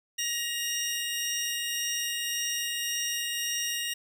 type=tone pair together; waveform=20% pulse; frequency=1888.6 / 2832 Hz; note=A#6 / F7; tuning=+22 / +23 cents; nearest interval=perfect fifth; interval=701 cents; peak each=-29 / -26 dBFS; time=0.18-3.94 s; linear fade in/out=10 ms; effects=none